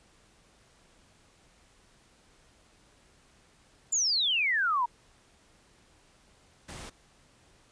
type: exponential sweep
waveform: sine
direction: down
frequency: 7310 to 921 Hz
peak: -24 dBFS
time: 3.92-4.86 s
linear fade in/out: 10 ms
type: noise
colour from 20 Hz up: pink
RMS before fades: -43 dBFS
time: 6.68-6.9 s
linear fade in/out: 10 ms
effects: pink hiss -62 dBFS RMS until 7.71 s + resampled to 22050 Hz